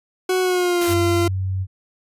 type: tone with pitch glide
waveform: 40% pulse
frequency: 370 to 343.2 Hz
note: F#4 to F4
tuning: 0 to -30 cents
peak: -16 dBFS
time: 0.29-1.28 s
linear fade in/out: 5 ms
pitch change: -130 cents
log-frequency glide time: 0.41-0.91 s
type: noise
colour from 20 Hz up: white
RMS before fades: -28 dBFS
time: 0.81-0.94 s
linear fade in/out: 5 ms
type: tone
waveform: sine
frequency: 94.6 Hz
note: F#2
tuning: 39 cents sharp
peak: -20 dBFS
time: 0.87-1.67 s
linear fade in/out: 50 ms
effects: resampled to 32000 Hz